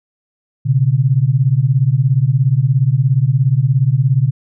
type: beating tone pair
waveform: sine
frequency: 123.47 / 140.47 Hz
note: B2 / C#3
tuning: 0 / +23 cents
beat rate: 17 Hz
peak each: -13 dBFS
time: 0.65-4.31 s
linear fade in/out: 20 ms
effects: none